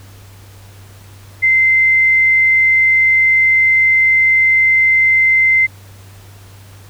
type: tone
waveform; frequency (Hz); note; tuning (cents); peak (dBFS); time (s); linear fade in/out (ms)
sine; 2076; C7; -14; -8; 1.42-5.67; 20
effects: added 98 Hz sine -37 dBFS peak until 6.89 s + pink hiss -44 dBFS RMS until 6.89 s